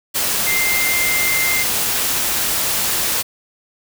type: tone in noise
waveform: sine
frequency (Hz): 2093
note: C7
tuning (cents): 0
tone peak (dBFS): -18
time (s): 0.46-1.64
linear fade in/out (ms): 20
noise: white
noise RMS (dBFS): -19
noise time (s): 0.14-3.23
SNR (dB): -2
effects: none